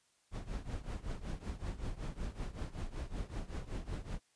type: noise with tremolo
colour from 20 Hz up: brown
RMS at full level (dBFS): -37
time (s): 0.31-4.2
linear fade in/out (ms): 50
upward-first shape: triangle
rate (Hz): 5.3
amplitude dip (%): 90
effects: white hiss -73 dBFS RMS until 4.35 s + resampled to 22050 Hz